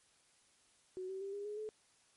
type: tone with pitch steps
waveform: sine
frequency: 371.3 / 382.4 / 393.8 / 405.6 / 417.7 / 430.2 Hz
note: F#4 / G4 / G4 / G#4 / G#4 / A4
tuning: +6 / -43 / +8 / -41 / +10 / -39 cents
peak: -40 dBFS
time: 0.97-1.69 s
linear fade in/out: 0 ms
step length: 120 ms
effects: white hiss -70 dBFS RMS until 2.16 s + MP3 48 kbps